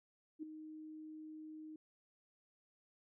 sine tone with ADSR envelope, 311.1 Hz, D#4, in tune, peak -39 dBFS, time 0.39-1.76 s, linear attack 38 ms, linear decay 6 ms, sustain -9 dB, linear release 3 ms, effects none

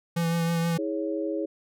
square tone with vibrato, 167.6 Hz, E3, 29 cents sharp, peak -24 dBFS, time 0.16-0.78 s, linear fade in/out 10 ms, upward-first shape triangle, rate 6.3 Hz, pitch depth 23 cents each way
sine chord, C# minor, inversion first, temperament equal with one note detuned, 322.8 / 415.3 / 554.4 Hz, E4 / G#4 / C#5, -36 / 0 / 0 cents, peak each -29 / -32 / -32 dBFS, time 0.78-1.46 s, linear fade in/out 10 ms
effects none

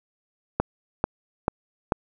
click train, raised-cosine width 1 ms, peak -6 dBFS, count 4, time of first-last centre 0.6-1.922 s, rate 2.27 Hz, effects none

